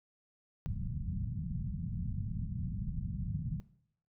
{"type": "low-pass noise", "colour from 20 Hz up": "white", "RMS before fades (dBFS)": -37, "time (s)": [0.66, 3.6], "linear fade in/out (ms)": 0, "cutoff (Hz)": 190, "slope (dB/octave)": 48, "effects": ["noise-tail reverb RT60 0.7 s tail -19 dB re dry"]}